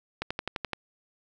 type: click train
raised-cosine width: 0.3 ms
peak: -14 dBFS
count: 7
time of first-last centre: 0.22-0.733 s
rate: 11.7 Hz
effects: none